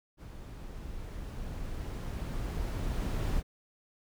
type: noise with level ramp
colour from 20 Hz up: brown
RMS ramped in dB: -45 to -30 dBFS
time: 0.17-3.43 s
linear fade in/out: 50 ms
effects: none